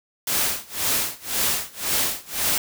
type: noise with tremolo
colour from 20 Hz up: white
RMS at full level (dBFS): -21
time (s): 0.27-2.58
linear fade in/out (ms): 2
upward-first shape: sine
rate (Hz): 1.9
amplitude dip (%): 95
effects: none